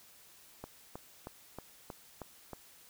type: click train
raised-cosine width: 1 ms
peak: -28 dBFS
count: 7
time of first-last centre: 0.64-2.533 s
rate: 3.17 Hz
effects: white hiss -59 dBFS RMS until 2.89 s